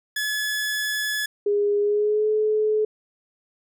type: tone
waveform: sawtooth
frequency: 1709 Hz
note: G#6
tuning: 49 cents sharp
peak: -20 dBFS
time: 0.16-1.26 s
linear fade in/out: 5 ms
type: tone with pitch glide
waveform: sine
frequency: 410 to 429.1 Hz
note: G#4 to A4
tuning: -22 to -43 cents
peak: -18 dBFS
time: 1.46-2.85 s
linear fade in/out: 5 ms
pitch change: +79 cents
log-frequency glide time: 1.8-2.28 s
effects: none